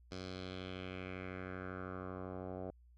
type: tone with low-pass filter sweep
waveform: 10% pulse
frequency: 92.7 Hz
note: F#2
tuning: 4 cents sharp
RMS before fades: -45 dBFS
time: 0.11-2.71 s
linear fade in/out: 10 ms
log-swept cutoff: 5100 to 700 Hz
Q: 2.8
effects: added 60 Hz sine -60 dBFS peak until 2.97 s